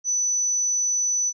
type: tone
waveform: sine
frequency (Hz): 5980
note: F#8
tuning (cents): +17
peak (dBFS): -20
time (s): 0.04-1.33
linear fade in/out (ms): 50
effects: none